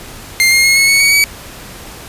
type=tone with pitch steps; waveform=sawtooth; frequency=2106 / 2133 / 2160 / 2188 / 2216 / 2244 / 2273 Hz; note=C7 / C7 / C#7 / C#7 / C#7 / C#7 / C#7; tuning=+11 / +33 / -45 / -23 / -1 / +21 / +43 cents; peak=-4 dBFS; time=0.4-1.24 s; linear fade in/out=0 ms; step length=120 ms; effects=pink hiss -32 dBFS RMS until 2.08 s + resampled to 32000 Hz